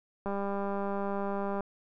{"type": "click train", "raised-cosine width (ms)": 1, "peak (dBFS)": -21, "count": 269, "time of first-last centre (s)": [0.26, 1.607], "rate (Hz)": 199, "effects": []}